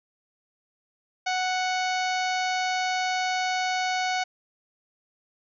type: harmonic tone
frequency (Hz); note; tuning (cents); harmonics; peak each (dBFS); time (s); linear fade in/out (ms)
740; F#5; 0; 1 / 2 / 3 / 4 / 5 / 6 / 7 / 8 / 9; -26 / -32 / -32 / -38 / -39 / -37 / -43 / -41 / -45; 1.26-4.24; 10
effects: none